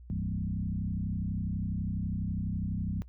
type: tone with frequency modulation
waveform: sine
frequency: 136 Hz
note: C#3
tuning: 33 cents flat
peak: -30 dBFS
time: 0.1-3.02 s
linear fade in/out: 0 ms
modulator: 32.1 Hz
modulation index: 2.6
effects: noise-tail reverb RT60 0.1 s tail -20 dB re dry + added 60 Hz sine -47 dBFS peak until 3.08 s